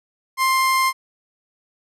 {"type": "tone", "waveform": "30% pulse", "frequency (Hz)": 1052, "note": "C6", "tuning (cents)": 9, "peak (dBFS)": -13, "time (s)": [0.37, 0.93], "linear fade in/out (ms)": 50, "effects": ["resampled to 32000 Hz"]}